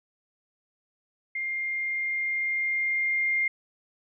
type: tone with level ramp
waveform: sine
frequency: 2113 Hz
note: C7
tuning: 16 cents sharp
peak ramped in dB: -28 to -22 dBFS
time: 1.35-3.48 s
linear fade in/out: 5 ms
effects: none